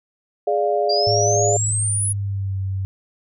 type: chord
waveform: sine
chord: D diminished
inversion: second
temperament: equal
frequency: 415.3 / 587.3 / 698.5 Hz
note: Ab4 / D5 / F5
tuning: 0 / 0 / 0 cents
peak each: -21 dBFS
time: 0.47-1.57 s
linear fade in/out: 5 ms
type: exponential sweep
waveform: sine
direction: up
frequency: 4699 to 10548 Hz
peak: -20 dBFS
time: 0.89-2.13 s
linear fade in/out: 10 ms
type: tone with pitch glide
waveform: sine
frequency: 106.6 to 96.07 Hz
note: G#2 to G2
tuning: +46 to -34 cents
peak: -21 dBFS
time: 1.07-2.85 s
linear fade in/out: 0 ms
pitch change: -180 cents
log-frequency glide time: 1.6-2.58 s
effects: none